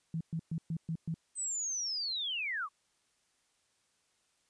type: tone bursts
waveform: sine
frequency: 162.8 Hz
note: E3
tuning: 21 cents flat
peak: -32 dBFS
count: 6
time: 0.14-1.142 s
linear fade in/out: 2 ms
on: 67 ms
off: 120 ms
type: linear sweep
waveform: sine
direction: down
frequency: 8240 to 1058 Hz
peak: -33 dBFS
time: 1.35-2.69 s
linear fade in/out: 50 ms
effects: white hiss -74 dBFS RMS until 4.49 s + resampled to 22050 Hz